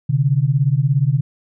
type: beating tone pair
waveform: sine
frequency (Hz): 129.8 / 146.8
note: C3 / D3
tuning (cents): -13 / 0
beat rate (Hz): 17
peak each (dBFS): -16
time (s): 0.09-1.21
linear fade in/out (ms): 10
effects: none